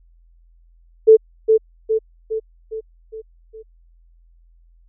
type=tone with echo; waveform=sine; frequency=440.5 Hz; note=A4; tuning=2 cents sharp; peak=-4 dBFS; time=1.07-1.17 s; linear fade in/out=20 ms; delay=410 ms; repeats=6; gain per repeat=-5 dB; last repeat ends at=3.63 s; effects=added 42 Hz sine -49 dBFS peak until 4.88 s